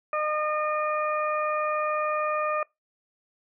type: harmonic tone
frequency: 609 Hz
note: D#5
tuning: 37 cents flat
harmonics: 1 / 2 / 3 / 4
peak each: -28 / -27 / -38 / -36 dBFS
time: 0.13-2.63 s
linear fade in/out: 2 ms
effects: noise-tail reverb RT60 0.2 s tail -24 dB re dry